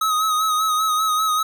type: tone with vibrato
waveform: square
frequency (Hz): 1268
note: D#6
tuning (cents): +32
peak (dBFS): -18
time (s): 0.01-1.43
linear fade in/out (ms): 5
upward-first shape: sine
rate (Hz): 5.1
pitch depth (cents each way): 40
effects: none